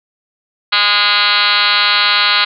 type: tone with frequency modulation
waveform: sine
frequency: 2683 Hz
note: E7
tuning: 30 cents sharp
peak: -9 dBFS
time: 0.72-2.45 s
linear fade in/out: 10 ms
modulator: 207 Hz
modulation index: 7.9
effects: none